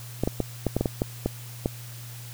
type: clicks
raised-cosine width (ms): 2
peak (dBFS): -10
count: 10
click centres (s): 0.236 / 0.275 / 0.403 / 0.667 / 0.766 / 0.81 / 0.858 / 1.019 / 1.26 / 1.659
effects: added 119 Hz sine -39 dBFS peak until 2.33 s + white hiss -45 dBFS RMS until 2.33 s